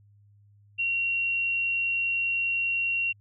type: tone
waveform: sine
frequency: 2745 Hz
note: F7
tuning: 31 cents flat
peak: -24 dBFS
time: 0.78-3.13 s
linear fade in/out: 20 ms
effects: added 102 Hz sine -55 dBFS peak until 3.2 s